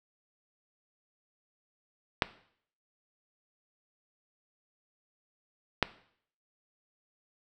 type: clicks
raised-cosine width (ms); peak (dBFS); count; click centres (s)
0.3; -6; 2; 2.222 / 5.827
effects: noise-tail reverb RT60 0.6 s tail -17 dB re dry